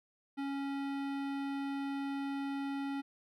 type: tone with hard clipping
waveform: sine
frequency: 277.2 Hz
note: C#4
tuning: in tune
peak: -37 dBFS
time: 0.37-3.02 s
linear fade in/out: 20 ms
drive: 18 dB
effects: none